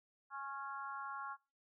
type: harmonic tone with a mistuned harmonic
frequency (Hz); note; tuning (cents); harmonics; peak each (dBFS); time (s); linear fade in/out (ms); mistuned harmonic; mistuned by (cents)
277.2; C#4; 0; 3 / 4 / 5 / 6; -49 / -46 / -46 / -56; 0.3-1.37; 50; 4; -23
effects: noise-tail reverb RT60 0.3 s tail -22 dB re dry